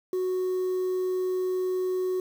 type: tone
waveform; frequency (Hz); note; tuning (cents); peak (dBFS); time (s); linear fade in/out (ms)
sine; 369.1; F#4; -4; -22; 0.13-2.2; 2
effects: tanh soft clip ceiling -24 dBFS + 8-bit